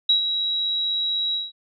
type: tone with ADSR envelope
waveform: sine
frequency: 3868 Hz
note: B7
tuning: 37 cents flat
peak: -13 dBFS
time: 0.09-1.52 s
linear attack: 6 ms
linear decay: 110 ms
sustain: -8 dB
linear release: 180 ms
effects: none